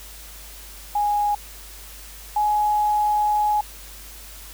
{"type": "tone pair in turn", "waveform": "sine", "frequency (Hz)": [827, 839.5], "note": ["G#5", "G#5"], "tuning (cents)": [-8, 18], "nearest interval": "unison", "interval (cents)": 26, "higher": "second", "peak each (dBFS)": [-18, -17], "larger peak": "second", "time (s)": [[0.95, 1.35], [2.36, 3.61]], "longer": "second", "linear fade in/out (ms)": 5, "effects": ["added 50 Hz sine -42 dBFS peak until 4.53 s", "white hiss -42 dBFS RMS until 4.53 s"]}